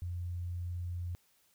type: tone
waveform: sine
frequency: 87.8 Hz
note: F2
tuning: 10 cents sharp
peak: -35 dBFS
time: 0.02-1.15 s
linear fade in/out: 0 ms
effects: white hiss -70 dBFS RMS until 1.54 s